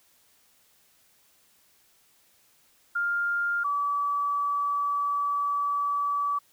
sine tone pair in turn, 1402 / 1148.7 Hz, F6 / D6, +6 / -39 cents, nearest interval minor third, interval 345 cents, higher first, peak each -24 dBFS, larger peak neither, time 2.95-3.64 / 3.64-6.39 s, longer second, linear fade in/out 10 ms, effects white hiss -63 dBFS RMS until 6.52 s

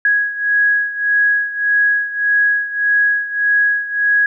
sine beating tone pair, 1661.2 / 1662.9 Hz, G#6 / G#6, 0 / +2 cents, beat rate 1.7 Hz, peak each -14 / -18 dBFS, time 0.05-4.26 s, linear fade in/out 2 ms, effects none

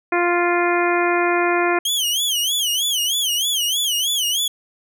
harmonic tone, 349.2 Hz, F4, in tune, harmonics 1 / 2 / 3 / 4 / 5 / 6 / 7, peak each -19 / -22 / -24 / -25 / -26 / -27 / -27 dBFS, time 0.12-1.79 s, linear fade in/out 5 ms
sawtooth tone with vibrato, 3139 Hz, G7, 2 cents sharp, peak -15 dBFS, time 1.85-4.48 s, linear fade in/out 5 ms, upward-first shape sine, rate 3.2 Hz, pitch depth 170 cents each way
effects none

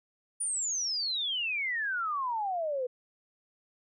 sine exponential sweep, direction down, 9670 to 486.2 Hz, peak -29 dBFS, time 0.4-2.87 s, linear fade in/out 10 ms, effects none

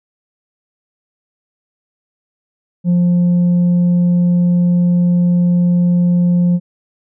sine tone with tanh clipping, 175.9 Hz, F3, 13 cents sharp, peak -10 dBFS, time 2.84-6.6 s, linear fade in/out 50 ms, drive 2 dB, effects none

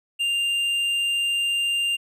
sine tone with tanh clipping, 2794 Hz, F7, in tune, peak -22 dBFS, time 0.19-1.97 s, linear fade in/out 20 ms, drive 7 dB, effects none

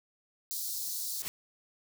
white high-pass noise, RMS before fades -36 dBFS, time 0.51-1.22 s, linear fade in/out 0 ms, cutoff 4000 Hz, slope 48 dB/octave
white noise with exponential growth, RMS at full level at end -33 dBFS, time 1.12-1.28 s, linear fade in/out 0 ms, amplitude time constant 34 ms
effects none

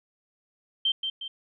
sine tone with echo, 3136 Hz, G7, in tune, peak -21 dBFS, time 0.85-0.92 s, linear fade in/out 5 ms, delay 180 ms, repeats 2, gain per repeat -6 dB, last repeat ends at 1.28 s, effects none

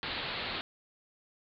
white low-pass noise, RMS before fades -37 dBFS, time 0.03-0.61 s, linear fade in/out 0 ms, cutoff 4400 Hz, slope 96 dB/octave, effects none

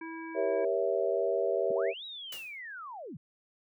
harmonic tone, 326.5 Hz, E4, 17 cents flat, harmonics 1 / 3 / 5 / 7, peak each -40 / -45 / -47 / -48 dBFS, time 0.01-0.65 s, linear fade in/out 5 ms
sine chord, G diminished seventh, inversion none, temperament equal with one note detuned, 392 / 472.4 / 554.4 / 659.3 Hz, G4 / Bb4 / Db5 / Fb5, 0 / +23 / 0 / 0 cents, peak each -32 dBFS, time 0.34-1.94 s, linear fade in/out 50 ms
sine linear two-way sweep, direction up then down, 112.3 to 3895 to 112.3 Hz, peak -40 dBFS, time 1.7-3.17 s, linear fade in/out 5 ms, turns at 2.05 s
white noise with exponential decay, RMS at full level -41 dBFS, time 2.32-2.6 s, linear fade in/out 5 ms, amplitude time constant 59 ms
effects none

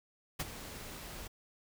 pink noise with ADSR envelope, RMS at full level -33 dBFS, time 0.39-1.28 s, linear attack 15 ms, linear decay 29 ms, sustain -13 dB, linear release 13 ms, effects none

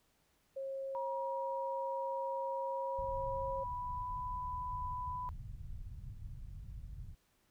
sine tone, 540 Hz, C#5, 45 cents flat, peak -38 dBFS, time 0.56-3.64 s, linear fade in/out 10 ms
sine tone with pitch glide, 955 to 995.6 Hz, A#5 to B5, +42 to +14 cents, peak -38 dBFS, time 0.95-5.29 s, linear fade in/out 0 ms, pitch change +72 cents, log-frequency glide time 2.54-4.15 s
pink low-pass noise, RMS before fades -46 dBFS, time 2.98-7.15 s, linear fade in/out 10 ms, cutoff 130 Hz, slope 24 dB/octave
effects pink hiss -74 dBFS RMS until 7.5 s

